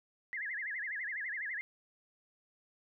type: tone with vibrato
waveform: sine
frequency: 1864.7 Hz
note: A#6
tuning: in tune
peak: -36 dBFS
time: 0.33-1.61 s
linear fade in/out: 0 ms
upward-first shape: sine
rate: 12 Hz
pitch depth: 220 cents each way
effects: none

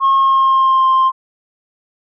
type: tone with pitch glide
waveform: sine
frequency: 1082 to 1051.8 Hz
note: C#6 to C6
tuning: -42 to +9 cents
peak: -7 dBFS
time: 0-1.12 s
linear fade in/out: 50 ms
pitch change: -49 cents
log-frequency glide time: 0.16-0.87 s
effects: tanh soft clip ceiling -7 dBFS

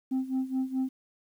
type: tone with tremolo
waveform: sine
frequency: 261.6 Hz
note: C4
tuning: in tune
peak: -22 dBFS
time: 0.11-0.89 s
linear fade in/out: 10 ms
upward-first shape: sine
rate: 4.7 Hz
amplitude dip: 85%
effects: tanh soft clip ceiling -24 dBFS + 10-bit

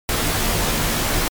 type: noise with comb filter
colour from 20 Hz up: pink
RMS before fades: -20 dBFS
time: 0.09-1.28 s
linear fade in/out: 0 ms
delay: 15 ms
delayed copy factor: -0.65
effects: MP3 96 kbps

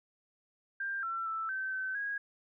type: tone with pitch steps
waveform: sine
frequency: 1590 / 1348 / 1323 / 1544 / 1533 / 1645 Hz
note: G6 / E6 / E6 / G6 / G6 / G#6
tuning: +24 / +38 / +6 / -27 / -39 / -17 cents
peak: -33 dBFS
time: 0.8-2.18 s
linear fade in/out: 5 ms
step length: 230 ms
effects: none

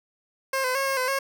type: tone with pitch steps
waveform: 15% pulse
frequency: 534 / 509 / 544 / 540 / 510 / 544 Hz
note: C5 / C5 / C#5 / C#5 / C5 / C#5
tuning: +35 / -48 / -33 / -45 / -44 / -33 cents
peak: -17 dBFS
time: 0.53-1.19 s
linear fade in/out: 5 ms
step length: 110 ms
effects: none

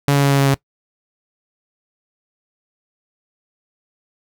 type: tone with pitch steps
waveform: sawtooth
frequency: 141.7 / 140.8 / 139.91 / 139.02 / 138.14 / 137.27 Hz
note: C#3 / C#3 / C#3 / C#3 / C#3 / C#3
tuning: +38 / +27 / +16 / +5 / -6 / -17 cents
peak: -8 dBFS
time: 0.08-0.542 s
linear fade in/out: 0 ms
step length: 77 ms
effects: noise-tail reverb RT60 0.1 s tail -21 dB re dry

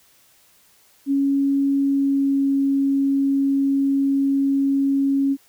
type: tone with pitch glide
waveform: sine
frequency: 277.2 to 275.3 Hz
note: C#4 to C#4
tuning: 0 to -12 cents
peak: -16 dBFS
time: 1.06-5.37 s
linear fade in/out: 50 ms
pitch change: -12 cents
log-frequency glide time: 1.77-2.49 s
effects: white hiss -56 dBFS RMS until 5.48 s

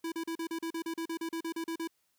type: tone bursts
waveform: square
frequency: 329.6 Hz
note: E4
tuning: in tune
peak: -34 dBFS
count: 16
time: 0.04-1.875 s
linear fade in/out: 5 ms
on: 80 ms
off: 37 ms
effects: white hiss -75 dBFS RMS until 2.18 s

